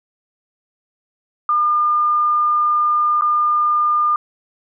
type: tone with dropouts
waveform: sine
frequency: 1207 Hz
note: D6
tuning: 47 cents sharp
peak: -13 dBFS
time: 1.49-4.16 s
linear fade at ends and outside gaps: 2 ms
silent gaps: 3.211-3.22 s
effects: none